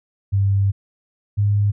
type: tone pair in turn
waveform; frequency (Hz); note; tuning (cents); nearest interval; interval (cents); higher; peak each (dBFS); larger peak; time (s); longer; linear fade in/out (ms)
sine; 98.8 / 102.44; G2 / G#2; +14 / -23; minor second; 63; second; -14; neither; 0.32-0.72 / 1.37-1.72; first; 20
effects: none